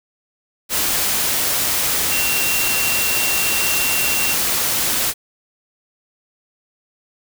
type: tone in noise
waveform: sine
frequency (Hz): 2741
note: F7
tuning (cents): -33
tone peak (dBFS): -22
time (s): 2.09-4.36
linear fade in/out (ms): 50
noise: white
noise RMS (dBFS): -19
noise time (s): 0.69-5.14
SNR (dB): -6
effects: none